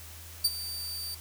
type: tone with ADSR envelope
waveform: sawtooth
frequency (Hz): 4634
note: D8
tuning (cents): -24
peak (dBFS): -17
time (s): 0.44-1.15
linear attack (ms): 10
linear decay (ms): 39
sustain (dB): -15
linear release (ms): 8
effects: added 82 Hz sine -47 dBFS peak until 1.2 s + white hiss -48 dBFS RMS until 1.2 s